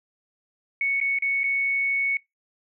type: tone with dropouts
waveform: sine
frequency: 2217 Hz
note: C#7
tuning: in tune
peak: -21 dBFS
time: 0.81-2.17 s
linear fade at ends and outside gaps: 2 ms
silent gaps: 1.002-1.012 / 1.187-1.222 / 1.434-1.44 s
effects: noise-tail reverb RT60 0.2 s tail -25 dB re dry